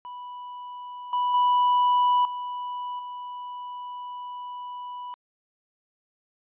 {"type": "tone with level steps", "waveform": "triangle", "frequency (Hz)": 986, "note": "B5", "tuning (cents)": -3, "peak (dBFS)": [-34, -20, -16, -28, -32], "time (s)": [0.05, 5.14], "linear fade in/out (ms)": 0, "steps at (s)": [1.13, 1.34, 2.25, 2.99], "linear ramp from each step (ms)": 2, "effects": ["resampled to 8000 Hz"]}